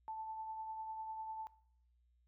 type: tone with tremolo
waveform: sine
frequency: 880 Hz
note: A5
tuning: in tune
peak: -40 dBFS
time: 0.08-1.47 s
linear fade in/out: 0 ms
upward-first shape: triangle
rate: 10 Hz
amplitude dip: 40%
effects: noise-tail reverb RT60 0.6 s tail -19 dB re dry + added 60 Hz sine -70 dBFS peak until 2.27 s